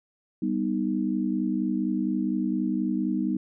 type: chord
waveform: sine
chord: G augmented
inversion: none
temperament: equal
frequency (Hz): 196 / 246.9 / 311.1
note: G3 / B3 / D#4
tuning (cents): 0 / 0 / 0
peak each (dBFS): -28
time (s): 0.42-3.37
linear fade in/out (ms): 5
effects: none